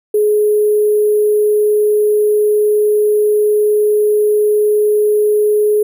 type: tone with sample-and-hold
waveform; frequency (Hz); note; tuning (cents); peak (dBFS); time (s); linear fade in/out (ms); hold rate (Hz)
sine; 420.5; G#4; +22; -9; 0.14-5.83; 5; 11025
effects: none